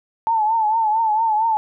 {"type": "tone with vibrato", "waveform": "sine", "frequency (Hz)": 880, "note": "A5", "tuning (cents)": 0, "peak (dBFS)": -15, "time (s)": [0.27, 1.57], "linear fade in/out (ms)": 0, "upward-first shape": "triangle", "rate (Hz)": 4.4, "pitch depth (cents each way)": 89, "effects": []}